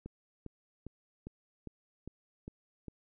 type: click train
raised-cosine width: 3 ms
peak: -30 dBFS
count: 8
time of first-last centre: 0.06-2.883 s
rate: 2.48 Hz
effects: none